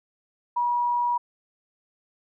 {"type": "tone", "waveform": "sine", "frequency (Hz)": 964, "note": "B5", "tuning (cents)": -42, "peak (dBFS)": -21, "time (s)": [0.56, 1.18], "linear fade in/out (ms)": 10, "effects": []}